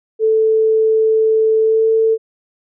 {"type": "tone with pitch glide", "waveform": "sine", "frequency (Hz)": [440.3, 445.4], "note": ["A4", "A4"], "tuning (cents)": [1, 21], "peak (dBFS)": -10, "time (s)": [0.19, 2.18], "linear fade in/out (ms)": 50, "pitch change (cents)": 20, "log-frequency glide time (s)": [1.6, 1.88], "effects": []}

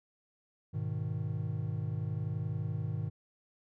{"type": "chord", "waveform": "triangle", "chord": "G# minor", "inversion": "none", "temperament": "just", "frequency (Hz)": [103.83, 124.59, 155.74], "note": ["G#2", "B2", "D#3"], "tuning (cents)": [0, 16, 2], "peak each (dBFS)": [-34, -36, -35], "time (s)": [0.73, 3.1], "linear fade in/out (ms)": 20, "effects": []}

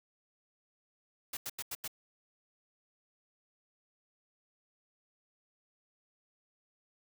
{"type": "noise bursts", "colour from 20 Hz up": "white", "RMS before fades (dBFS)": -39, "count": 5, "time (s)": [1.33, 1.878], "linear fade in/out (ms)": 5, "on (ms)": 40, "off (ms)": 87, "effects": []}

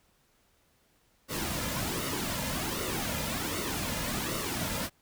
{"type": "noise with flanger", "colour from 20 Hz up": "pink", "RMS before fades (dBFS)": -33, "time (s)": [1.28, 4.9], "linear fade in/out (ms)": 50, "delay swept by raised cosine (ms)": [1.2, 2.7], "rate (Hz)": 1.3, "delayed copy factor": -0.6, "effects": ["pink hiss -68 dBFS RMS until 5.01 s"]}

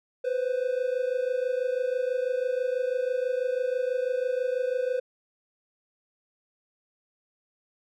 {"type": "tone pair together", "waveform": "triangle", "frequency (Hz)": [497.2, 523.3], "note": ["B4", "C5"], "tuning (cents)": [12, 0], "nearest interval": "minor second", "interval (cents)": 88, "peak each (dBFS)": [-25, -27], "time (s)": [0.24, 5], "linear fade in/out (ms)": 10, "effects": []}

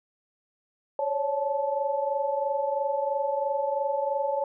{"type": "tone cluster", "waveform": "sine", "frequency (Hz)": [547, 570, 871], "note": ["C#5", "C#5", "A5"], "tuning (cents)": [-23, 48, -18], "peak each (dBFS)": -29, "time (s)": [0.99, 4.44], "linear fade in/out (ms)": 2, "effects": []}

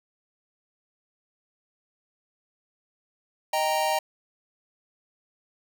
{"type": "chord", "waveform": "square", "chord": "Eb major", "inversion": "none", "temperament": "equal", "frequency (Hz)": [622.3, 784, 932.3], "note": ["Eb5", "G5", "Bb5"], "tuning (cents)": [0, 0, 0], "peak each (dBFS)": -28, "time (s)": [3.53, 3.99], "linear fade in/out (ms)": 5, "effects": []}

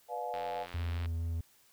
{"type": "chord", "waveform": "sine", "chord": "B diminished seventh", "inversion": "none", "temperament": "just", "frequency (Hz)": [493.9, 592.7, 711.2, 853.4], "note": ["B4", "D5", "F5", "Ab5"], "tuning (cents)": [0, 16, 31, 47], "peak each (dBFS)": [-41, -43, -38, -40], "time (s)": [0.08, 0.67], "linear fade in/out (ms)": 50}
{"type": "click train", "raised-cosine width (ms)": 0.3, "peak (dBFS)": -29, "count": 64, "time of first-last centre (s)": [0.34, 1.058], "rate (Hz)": 87.7}
{"type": "tone with vibrato", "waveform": "triangle", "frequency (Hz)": 83, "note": "E2", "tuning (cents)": 12, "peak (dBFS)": -30, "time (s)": [0.74, 1.41], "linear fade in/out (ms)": 5, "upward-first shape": "sine", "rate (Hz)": 4.3, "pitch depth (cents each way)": 10}
{"effects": ["white hiss -65 dBFS RMS until 1.72 s"]}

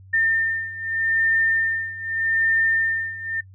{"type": "beating tone pair", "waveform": "sine", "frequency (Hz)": [1806, 1806.82], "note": ["A6", "A6"], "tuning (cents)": [45, 45], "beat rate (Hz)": 0.82, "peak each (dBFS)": [-21, -24], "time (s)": [0.13, 3.41], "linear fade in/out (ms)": 10, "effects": ["noise-tail reverb RT60 0.1 s tail -24 dB re dry", "added 95 Hz sine -43 dBFS peak until 3.54 s"]}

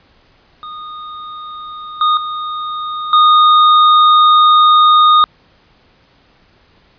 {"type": "tone with level steps", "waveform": "square", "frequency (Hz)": 1232, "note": "D#6", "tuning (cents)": -17, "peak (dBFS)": [-27, -10, -20, -6], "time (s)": [0.63, 5.24], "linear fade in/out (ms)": 0, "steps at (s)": [2.01, 2.17, 3.13], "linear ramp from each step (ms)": 2, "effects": ["pink hiss -51 dBFS RMS until 6.98 s", "resampled to 11025 Hz"]}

